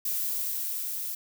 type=noise with level ramp; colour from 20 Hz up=violet; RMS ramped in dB=-29 to -34 dBFS; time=0.05-1.15 s; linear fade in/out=5 ms; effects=none